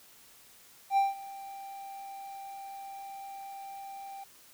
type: tone with ADSR envelope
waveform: triangle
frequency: 787 Hz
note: G5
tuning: 7 cents sharp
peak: -19 dBFS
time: 0.9-4.24 s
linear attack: 71 ms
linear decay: 170 ms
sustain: -20 dB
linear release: 6 ms
effects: white hiss -57 dBFS RMS until 4.53 s